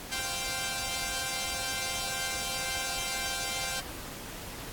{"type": "chord", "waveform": "5% pulse", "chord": "C suspended fourth", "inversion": "none", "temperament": "equal", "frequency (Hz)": [523.3, 698.5, 784], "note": ["C5", "F5", "G5"], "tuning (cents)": [0, 0, 0], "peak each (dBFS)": [-26, -26, -22], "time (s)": [0.11, 3.81], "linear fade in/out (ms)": 20, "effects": ["pink hiss -42 dBFS RMS until 4.72 s", "AAC 64 kbps"]}